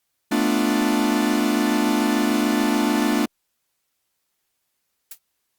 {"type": "chord", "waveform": "45% pulse", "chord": "B half-diminished seventh", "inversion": "third", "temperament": "equal", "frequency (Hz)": [220, 246.9, 293.7, 349.2], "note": ["A3", "B3", "D4", "F4"], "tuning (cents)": [0, 0, 0, 0], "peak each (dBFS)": [-23, -24, -22, -27], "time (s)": [0.31, 3.26], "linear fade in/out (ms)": 10}
{"type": "noise with exponential decay", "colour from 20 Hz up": "blue", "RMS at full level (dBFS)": -29, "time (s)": [5.11, 5.19], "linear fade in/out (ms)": 5, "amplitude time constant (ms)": 17}
{"effects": ["white hiss -74 dBFS RMS until 5.58 s", "Opus 48 kbps"]}